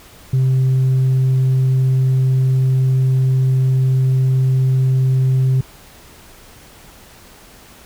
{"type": "tone with tanh clipping", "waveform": "sine", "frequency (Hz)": 130.81, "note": "C3", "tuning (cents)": 0, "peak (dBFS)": -12, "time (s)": [0.33, 5.61], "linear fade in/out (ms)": 5, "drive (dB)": 1, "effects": ["pink hiss -43 dBFS RMS until 7.85 s"]}